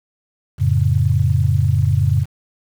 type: chord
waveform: sine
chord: F augmented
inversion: none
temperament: equal with one note detuned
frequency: 89.35 / 110 / 138.59 Hz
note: F2 / A2 / C#3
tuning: +40 / 0 / 0 cents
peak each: -17 dBFS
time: 0.58-2.26 s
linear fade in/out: 50 ms
effects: 7-bit